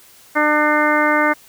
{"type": "harmonic tone", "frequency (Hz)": 300, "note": "D4", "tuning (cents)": 37, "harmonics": [1, 2, 3, 4, 5, 6, 7], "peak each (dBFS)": [-20, -20, -21, -20, -20, -23, -21], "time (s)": [0.35, 1.34], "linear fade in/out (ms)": 20, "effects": ["white hiss -47 dBFS RMS until 1.48 s"]}